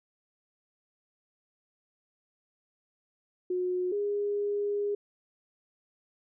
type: tone pair in turn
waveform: sine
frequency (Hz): 363 / 409.3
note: F#4 / G#4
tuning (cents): -33 / -25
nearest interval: major second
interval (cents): 208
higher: second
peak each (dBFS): -27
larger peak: neither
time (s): 3.5-3.92 / 3.92-4.95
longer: second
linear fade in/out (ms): 5
effects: none